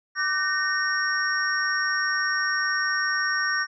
sine tone cluster, 1175 / 1521 / 1839 / 5570 Hz, D6 / F#6 / A#6 / F8, +1 / +47 / -24 / -5 cents, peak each -30 / -26 / -26 / -31 dBFS, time 0.15-3.67 s, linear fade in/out 50 ms, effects none

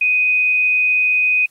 sine tone with frequency modulation, 2497 Hz, D#7, 6 cents sharp, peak -12 dBFS, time 0.01-1.46 s, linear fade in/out 5 ms, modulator 96 Hz, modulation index 0.23, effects white hiss -57 dBFS RMS until 1.5 s + MP3 64 kbps

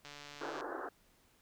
click train, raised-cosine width 0.2 ms, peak -32 dBFS, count 82, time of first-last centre 0.05-0.609 s, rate 145 Hz
pink band-pass noise, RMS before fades -42 dBFS, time 0.41-0.89 s, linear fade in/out 5 ms, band 280 to 1700 Hz, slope 96 dB/octave
effects pink hiss -69 dBFS RMS until 1.41 s

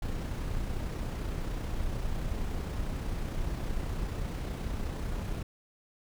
brown noise with amplitude modulation, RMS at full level -32 dBFS, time 0.02-5.43 s, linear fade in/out 5 ms, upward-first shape sine, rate 31 Hz, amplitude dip 30%, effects none

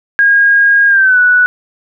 sine tone with pitch glide, 1630 to 1477.5 Hz, G#6 to F#6, -33 to -3 cents, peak -5 dBFS, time 0.19-1.46 s, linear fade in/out 0 ms, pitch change -170 cents, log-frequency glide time 0.88-1.19 s, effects none

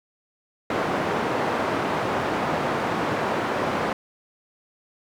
white band-pass noise, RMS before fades -25 dBFS, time 0.7-3.93 s, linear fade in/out 2 ms, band 140 to 1000 Hz, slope 12 dB/octave, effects none

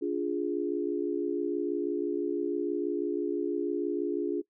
sine chord, D diminished, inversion none, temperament equal with one note detuned, 290.1 / 349.2 / 415.3 Hz, D4 / F4 / Ab4, -21 / 0 / 0 cents, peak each -32 / -31 / -33 dBFS, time 0.01-4.42 s, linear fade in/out 20 ms, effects noise-tail reverb RT60 0.1 s tail -21 dB re dry

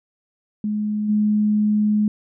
sine tone with level steps, 210.8 Hz, G#3, 26 cents sharp, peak -20 / -15 dBFS, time 0.64-2.08 s, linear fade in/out 2 ms, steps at 1.08 s, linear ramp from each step 20 ms, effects none

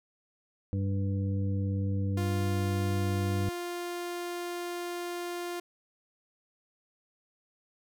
harmonic tone, 98 Hz, G2, in tune, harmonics 1 / 2 / 3 / 5, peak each -28 / -35 / -39 / -43 dBFS, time 0.73-3.49 s, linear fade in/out 0 ms
sawtooth tone, 350 Hz, F4, 4 cents sharp, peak -30 dBFS, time 2.17-5.6 s, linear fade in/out 5 ms
effects none

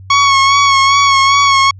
sawtooth tone with vibrato, 1107 Hz, C#6, 3 cents flat, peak -3 dBFS, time 0.1-1.71 s, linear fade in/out 5 ms, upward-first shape sine, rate 2.5 Hz, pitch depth 31 cents each way, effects added 95 Hz sine -31 dBFS peak until 1.79 s + resampled to 16000 Hz

